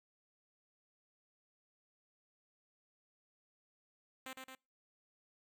5% pulse tone with echo, 261.6 Hz, C4, in tune, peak -33 dBFS, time 4.26-4.33 s, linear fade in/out 2 ms, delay 110 ms, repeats 2, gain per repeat -3 dB, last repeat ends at 4.55 s, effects noise-tail reverb RT60 0.3 s tail -26 dB re dry

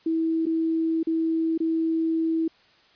sine tone with dropouts, 324.9 Hz, E4, 25 cents flat, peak -21 dBFS, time 0.06-2.48 s, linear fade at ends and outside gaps 5 ms, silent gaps 0.457-0.465 / 1.031-1.07 / 1.578-1.602 s, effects white hiss -58 dBFS RMS until 2.95 s + resampled to 11025 Hz

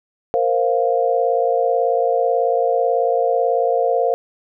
sine chord, Bb suspended second, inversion none, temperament just, 466.2 / 524.4 / 699.2 Hz, Bb4 / C5 / F5, 0 / +4 / +2 cents, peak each -19 dBFS, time 0.34-4.14 s, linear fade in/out 0 ms, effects none

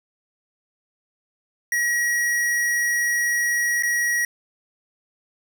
square tone with dropouts, 1908 Hz, A#6, 40 cents sharp, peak -20 dBFS, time 1.72-4.25 s, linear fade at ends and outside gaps 2 ms, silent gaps 3.825-3.833 s, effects none

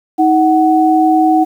sine tone pair together, 316.6 / 744.8 Hz, D#4 / F#5, +30 / +11 cents, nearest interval octave + minor third, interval 1481 cents, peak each -10 dBFS, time 0.18-1.45 s, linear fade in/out 20 ms, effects 7-bit

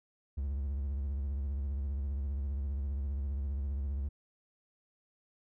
triangle tone with vibrato, 69.3 Hz, C#2, in tune, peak -30 dBFS, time 0.37-4.09 s, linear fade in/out 10 ms, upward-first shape sine, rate 15 Hz, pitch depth 110 cents each way, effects none

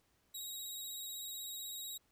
15% pulse tone with vibrato, 3814 Hz, A#7, 39 cents sharp, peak -36 dBFS, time 0.34-1.98 s, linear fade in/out 10 ms, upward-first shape triangle, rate 16 Hz, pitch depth 27 cents each way, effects pink hiss -75 dBFS RMS until 2.11 s

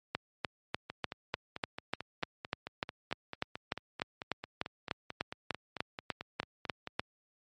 two click trains, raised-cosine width 0.3 ms, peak -23 / -15 dBFS, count 28 / 24, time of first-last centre 0.9-6.873 / 0.15-6.995 s, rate 4.52 / 3.36 Hz, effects high-pass 80 Hz 12 dB/octave + MP3 48 kbps

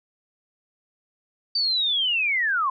sine linear sweep, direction down, 4638 to 1014 Hz, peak -20 dBFS, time 1.55-2.7 s, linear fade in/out 5 ms, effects none

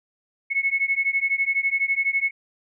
sine beating tone pair, 2190 / 2202 Hz, C#7 / C#7, -22 / -12 cents, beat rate 12 Hz, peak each -23 dBFS, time 0.5-2.31 s, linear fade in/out 20 ms, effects none

